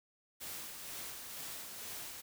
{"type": "noise with tremolo", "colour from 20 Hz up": "white", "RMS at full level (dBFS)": -44, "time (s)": [0.4, 2.22], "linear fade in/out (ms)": 20, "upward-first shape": "sine", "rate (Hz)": 2.1, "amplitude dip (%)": 35, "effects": []}